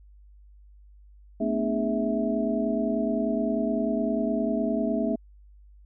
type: tone cluster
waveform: sine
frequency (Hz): 221.7 / 251.6 / 298.2 / 412.5 / 653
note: A3 / B3 / D4 / G#4 / E5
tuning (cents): +13 / +32 / +27 / -12 / -17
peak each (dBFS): -28 / -29 / -31 / -33 / -29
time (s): 1.4-5.16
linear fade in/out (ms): 10
effects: added 50 Hz sine -49 dBFS peak until 5.85 s